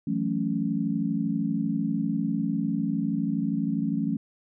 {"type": "chord", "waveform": "sine", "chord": "F# minor seventh", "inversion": "third", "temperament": "equal with one note detuned", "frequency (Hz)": [164.81, 185, 217.5, 277.2], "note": ["E3", "F#3", "A3", "C#4"], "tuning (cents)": [0, 0, -20, 0], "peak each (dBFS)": [-31, -31, -28, -29], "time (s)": [0.07, 4.17], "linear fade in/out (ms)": 5, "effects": []}